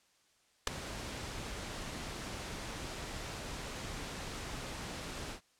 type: noise with ADSR envelope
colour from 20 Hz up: pink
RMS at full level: -23 dBFS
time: 0.67-5.41 s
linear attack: 4 ms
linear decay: 5 ms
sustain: -19 dB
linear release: 97 ms
effects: white hiss -70 dBFS RMS until 5.59 s + low-pass 8000 Hz 12 dB/octave